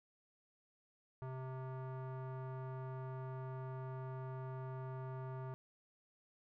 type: tone with low-pass filter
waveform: square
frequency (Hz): 130.4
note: C3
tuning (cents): -5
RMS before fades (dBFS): -45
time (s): 1.22-5.54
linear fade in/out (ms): 0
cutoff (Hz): 1100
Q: 1.9
effects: none